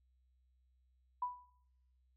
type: tone with exponential decay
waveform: sine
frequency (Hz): 987.8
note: B5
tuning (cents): 0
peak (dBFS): -32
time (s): 1.22-1.5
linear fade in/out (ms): 5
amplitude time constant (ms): 59
effects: noise-tail reverb RT60 0.9 s tail -25 dB re dry + added 63 Hz sine -70 dBFS peak until 2.16 s